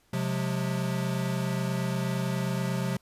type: chord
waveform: square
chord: F minor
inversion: second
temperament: equal with one note detuned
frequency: 130.81 / 178.7 / 207.7 Hz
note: C3 / F3 / Ab3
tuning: 0 / +40 / 0 cents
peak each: -31 / -31 / -37 dBFS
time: 0.13-2.97 s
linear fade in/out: 5 ms
effects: pink hiss -66 dBFS RMS until 3.01 s + resampled to 32000 Hz